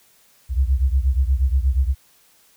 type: beating tone pair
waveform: sine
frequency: 63.3 / 71.7 Hz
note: B1 / D2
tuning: +43 / -41 cents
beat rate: 8.4 Hz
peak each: -17 / -20 dBFS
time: 0.49-1.95 s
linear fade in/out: 50 ms
effects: white hiss -56 dBFS RMS until 2.56 s